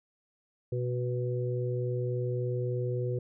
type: harmonic tone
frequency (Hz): 123.47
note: B2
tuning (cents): 0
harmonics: 1 / 3 / 4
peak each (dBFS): -30 / -35 / -36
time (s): 0.72-3.19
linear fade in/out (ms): 5
effects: none